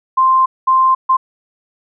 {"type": "tone bursts at uneven times", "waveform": "sine", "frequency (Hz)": 1046.5, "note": "C6", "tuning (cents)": 0, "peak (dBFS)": -8, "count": 3, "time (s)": [[0.17, 0.46], [0.67, 0.95], [1.09, 1.17]], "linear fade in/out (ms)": 10, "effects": []}